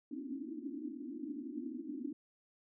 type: band-pass noise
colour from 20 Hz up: pink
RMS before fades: -43 dBFS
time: 0.11-2.13 s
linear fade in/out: 5 ms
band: 240 to 330 Hz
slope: 96 dB/octave
effects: none

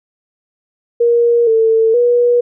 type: tone with pitch steps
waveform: sine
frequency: 472.1 / 447.6 / 483.1 Hz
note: A#4 / A4 / B4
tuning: +22 / +30 / -38 cents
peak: -8 dBFS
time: 1-2.41 s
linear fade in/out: 10 ms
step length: 470 ms
effects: none

